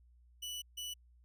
sawtooth tone bursts at uneven times, 2960 Hz, F#7, in tune, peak -37 dBFS, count 2, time 0.42-0.62 / 0.77-0.94 s, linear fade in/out 10 ms, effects added 60 Hz sine -61 dBFS peak until 1.24 s

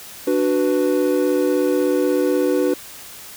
triangle chord, B minor, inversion first, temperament equal, 293.7 / 370 / 493.9 Hz, D4 / F#4 / B4, 0 / 0 / 0 cents, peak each -18 dBFS, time 0.27-2.74 s, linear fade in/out 5 ms, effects white hiss -38 dBFS RMS until 3.36 s

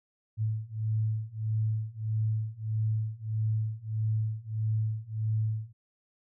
sine beating tone pair, 108.5 / 110.1 Hz, A2 / A2, -24 / +2 cents, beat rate 1.6 Hz, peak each -31 / -30 dBFS, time 0.37-5.73 s, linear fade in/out 50 ms, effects none

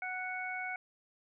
harmonic tone, 740 Hz, F#5, in tune, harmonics 1 / 2 / 3, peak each -41 / -41 / -39 dBFS, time 0.02-0.76 s, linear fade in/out 2 ms, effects none

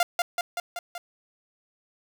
sawtooth tone with echo, 698 Hz, F5, 1 cent flat, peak -15 dBFS, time 0-0.03 s, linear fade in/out 2 ms, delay 190 ms, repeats 5, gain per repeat -3 dB, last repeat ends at 0.98 s, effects none

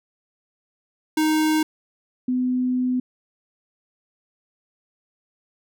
square / sine tone pair in turn, 311.1 / 252.2 Hz, D#4 / B3, 0 / +36 cents, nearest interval major third, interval 364 cents, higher first, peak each -18 / -19 dBFS, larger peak first, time 1.17-1.63 / 2.28-3 s, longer second, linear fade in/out 5 ms, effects none

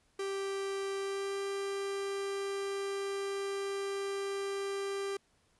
45% pulse tone with pitch glide, 392 to 395.2 Hz, G4 to G4, 0 to +14 cents, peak -34 dBFS, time 0.19-5.17 s, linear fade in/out 5 ms, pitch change +14 cents, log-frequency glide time 0.98-1.39 s, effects pink hiss -71 dBFS RMS until 5.59 s + resampled to 24000 Hz

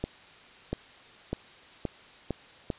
accelerating click train, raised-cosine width 2 ms, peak -16 dBFS, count 6, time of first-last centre 0.04-2.702 s, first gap 690 ms, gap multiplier 0.87, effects white hiss -52 dBFS RMS until 2.78 s + resampled to 8000 Hz

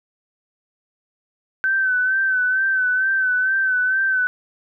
sine tone with vibrato, 1529 Hz, G6, 44 cents flat, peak -16 dBFS, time 1.64-4.27 s, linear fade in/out 0 ms, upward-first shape sine, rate 2.2 Hz, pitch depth 44 cents each way, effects none

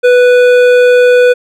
sine tone with hard clipping, 493.9 Hz, B4, in tune, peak -5 dBFS, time 0.03-1.34 s, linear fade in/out 20 ms, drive 11 dB, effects none

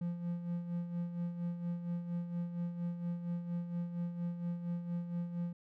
triangle tone with tremolo, 173.1 Hz, F3, 15 cents flat, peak -31 dBFS, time 0.01-5.53 s, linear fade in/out 5 ms, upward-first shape sine, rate 4.3 Hz, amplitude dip 60%, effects none

